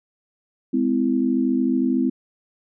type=chord; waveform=sine; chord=Ab augmented; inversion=none; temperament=equal with one note detuned; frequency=207.7 / 256.2 / 329.6 Hz; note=Ab3 / C4 / E4; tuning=0 / -36 / 0 cents; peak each=-25 / -19 / -24 dBFS; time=0.73-2.1 s; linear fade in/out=10 ms; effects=none